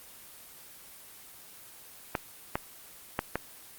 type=clicks; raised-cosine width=0.5 ms; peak=-12 dBFS; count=4; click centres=2.152 / 2.555 / 3.191 / 3.356 s; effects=white hiss -50 dBFS RMS until 3.78 s + Opus 24 kbps